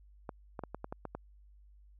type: clicks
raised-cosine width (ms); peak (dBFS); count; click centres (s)
1; -25; 8; 0.292 / 0.592 / 0.637 / 0.746 / 0.844 / 0.925 / 1.053 / 1.15
effects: added 50 Hz sine -56 dBFS peak until 1.99 s